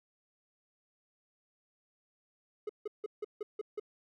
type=tone bursts; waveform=triangle; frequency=421.4 Hz; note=G#4; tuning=25 cents sharp; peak=-32 dBFS; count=7; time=2.67-3.798 s; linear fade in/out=5 ms; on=24 ms; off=160 ms; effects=none